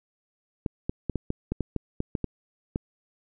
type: clicks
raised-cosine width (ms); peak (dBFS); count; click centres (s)
3; -14; 12; 0.662 / 0.895 / 1.097 / 1.157 / 1.304 / 1.52 / 1.607 / 1.763 / 2.004 / 2.152 / 2.243 / 2.759
effects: none